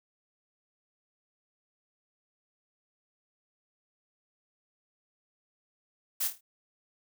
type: noise with echo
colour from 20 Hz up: blue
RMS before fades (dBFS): -30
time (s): 6.2-6.28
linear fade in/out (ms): 10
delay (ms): 26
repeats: 5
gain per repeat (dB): -7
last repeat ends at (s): 6.41
effects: none